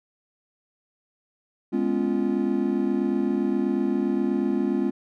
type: chord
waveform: triangle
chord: C# dominant seventh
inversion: second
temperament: just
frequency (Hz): 207.9 / 249.5 / 277.2 / 346.5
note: G#3 / B3 / C#4 / E#4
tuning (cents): +2 / +18 / 0 / -14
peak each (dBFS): -25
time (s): 1.72-4.91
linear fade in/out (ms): 20
effects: none